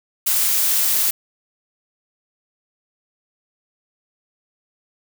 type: noise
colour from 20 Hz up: blue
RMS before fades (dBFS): -18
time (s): 0.26-1.11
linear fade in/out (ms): 10
effects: none